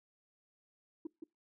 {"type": "tone with echo", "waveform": "sine", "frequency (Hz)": 321.6, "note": "E4", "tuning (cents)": -43, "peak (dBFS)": -36, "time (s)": [1.05, 1.07], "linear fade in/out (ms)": 5, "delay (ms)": 170, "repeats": 1, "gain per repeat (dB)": -6, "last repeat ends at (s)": 1.24, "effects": ["noise-tail reverb RT60 0.2 s tail -23 dB re dry", "tanh soft clip ceiling -35 dBFS"]}